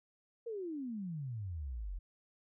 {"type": "exponential sweep", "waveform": "sine", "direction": "down", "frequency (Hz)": [480, 41.2], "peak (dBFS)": -38, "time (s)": [0.46, 1.99], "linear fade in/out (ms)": 10, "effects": []}